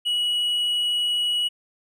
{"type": "tone", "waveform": "triangle", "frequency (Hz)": 2922, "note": "F#7", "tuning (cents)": -22, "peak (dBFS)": -19, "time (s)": [0.05, 1.49], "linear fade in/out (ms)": 20, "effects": []}